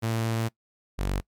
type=tone pair in turn; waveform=sawtooth; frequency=113.3 / 47.82 Hz; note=A#2 / G1; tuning=-49 / -42 cents; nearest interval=octave + minor third; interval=1493 cents; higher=first; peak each=-21 dBFS; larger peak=neither; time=0.02-0.49 / 0.98-1.21 s; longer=first; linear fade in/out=20 ms; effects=noise-tail reverb RT60 0.1 s tail -22 dB re dry + MP3 96 kbps